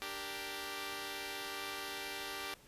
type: chord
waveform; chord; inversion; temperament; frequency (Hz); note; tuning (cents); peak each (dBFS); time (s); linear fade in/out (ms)
5% pulse; G minor; second; equal; 293.7 / 392 / 466.2; D4 / G4 / Bb4; 0 / 0 / 0; -36 / -31 / -36; 0.02-2.54; 0
effects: pink hiss -61 dBFS RMS until 2.67 s + resampled to 32000 Hz

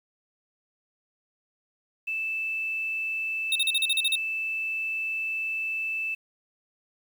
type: tone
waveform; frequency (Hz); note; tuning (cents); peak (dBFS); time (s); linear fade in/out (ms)
sine; 2637; E7; 0; -27; 2.07-6.15; 10
type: tone bursts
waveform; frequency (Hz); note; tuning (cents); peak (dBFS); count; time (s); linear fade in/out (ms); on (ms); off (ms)
square; 3713; A#7; -8; -22; 9; 3.52-4.155; 2; 35; 40
effects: 9-bit

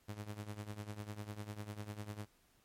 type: tone with tremolo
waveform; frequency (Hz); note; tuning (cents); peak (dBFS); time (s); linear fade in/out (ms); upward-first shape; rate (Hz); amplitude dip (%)
sawtooth; 104.6; G#2; +13; -36; 0.08-2.26; 10; triangle; 10; 85
effects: pink hiss -71 dBFS RMS until 2.64 s + MP3 64 kbps

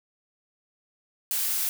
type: noise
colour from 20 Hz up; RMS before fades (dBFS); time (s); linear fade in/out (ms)
blue; -27; 1.31-1.69; 0
effects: none

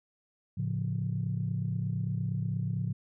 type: chord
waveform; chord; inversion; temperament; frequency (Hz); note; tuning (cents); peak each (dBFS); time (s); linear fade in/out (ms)
sine; A augmented; none; equal; 110 / 138.59 / 174.61; A2 / C#3 / E#3; 0 / 0 / 0; -32 / -33 / -34; 0.57-2.93; 10
effects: tanh soft clip ceiling -20 dBFS

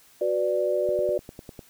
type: chord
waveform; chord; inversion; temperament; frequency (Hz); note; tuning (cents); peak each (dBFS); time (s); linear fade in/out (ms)
sine; B minor; second; equal; 370 / 493.9 / 587.3; F#4 / B4 / D5; 0 / 0 / 0; -27 / -28 / -24; 0.21-1.18; 5
type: click train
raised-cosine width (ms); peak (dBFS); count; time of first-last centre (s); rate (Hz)
2; -25; 8; 0.89-1.592; 9.97
effects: white hiss -56 dBFS RMS until 1.69 s

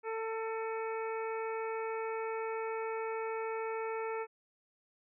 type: harmonic tone with a mistuned harmonic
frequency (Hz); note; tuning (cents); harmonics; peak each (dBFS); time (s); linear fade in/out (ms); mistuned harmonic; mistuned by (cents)
446.6; A4; +26; 1 / 2 / 3 / 4 / 5 / 6; -36 / -41 / -44 / -50 / -48 / -52; 0.03-4.27; 50; 6; -87
effects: none

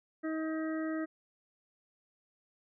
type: harmonic tone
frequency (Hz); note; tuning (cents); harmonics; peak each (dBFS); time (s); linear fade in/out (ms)
316.9; D#4; +32; 1 / 2 / 4 / 5 / 6; -33 / -41 / -46 / -48 / -47; 0.23-1.06; 20
effects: none

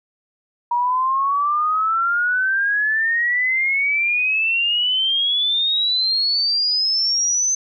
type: exponential sweep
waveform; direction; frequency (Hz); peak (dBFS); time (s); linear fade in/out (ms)
sine; up; 950 to 6210; -16; 0.71-7.55; 5
effects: none

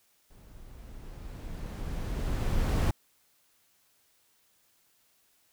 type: noise with level ramp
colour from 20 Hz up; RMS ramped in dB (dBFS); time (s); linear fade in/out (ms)
brown; -53 to -23; 0.3-2.91; 5
effects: white hiss -68 dBFS RMS until 5.52 s

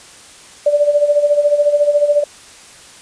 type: tone with tremolo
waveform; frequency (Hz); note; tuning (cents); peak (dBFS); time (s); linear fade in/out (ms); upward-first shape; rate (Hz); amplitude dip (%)
sine; 585; D5; -7; -7; 0.66-2.24; 5; sine; 14; 70
effects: white hiss -40 dBFS RMS until 3.01 s + resampled to 22050 Hz

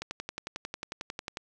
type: click train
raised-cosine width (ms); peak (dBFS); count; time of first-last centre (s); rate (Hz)
0.2; -18; 16; 0.02-1.371; 11.1
effects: none

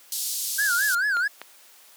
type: band-pass noise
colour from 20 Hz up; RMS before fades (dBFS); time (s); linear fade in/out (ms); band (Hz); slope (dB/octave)
white; -29; 0.12-0.95; 2; 4000 to 14000; 24
type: tone with vibrato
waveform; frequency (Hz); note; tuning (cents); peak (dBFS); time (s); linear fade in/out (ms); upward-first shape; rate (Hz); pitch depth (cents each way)
triangle; 1543; G6; -28; -19; 0.58-1.28; 10; sine; 4.6; 180
type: clicks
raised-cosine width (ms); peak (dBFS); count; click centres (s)
0.3; -19; 2; 1.169 / 1.416
effects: white hiss -52 dBFS RMS until 1.96 s + high-pass 400 Hz 12 dB/octave

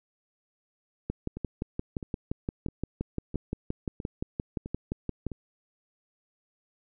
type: two click trains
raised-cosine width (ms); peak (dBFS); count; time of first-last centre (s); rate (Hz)
3; -24 / -17; 7 / 25; 1.37-5.317 / 1.1-5.267; 1.52 / 5.76
effects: none

